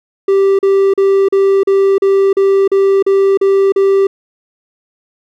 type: tone bursts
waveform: triangle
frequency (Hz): 391.3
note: G4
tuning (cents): -3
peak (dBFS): -5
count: 11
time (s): 0.28-4.07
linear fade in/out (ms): 5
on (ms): 310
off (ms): 38
effects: none